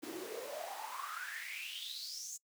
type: noise with high-pass filter sweep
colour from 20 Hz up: pink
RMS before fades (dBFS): -44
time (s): 0.02-2.38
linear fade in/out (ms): 20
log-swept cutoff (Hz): 290 to 7100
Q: 9.3
effects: noise-tail reverb RT60 0.1 s tail -23 dB re dry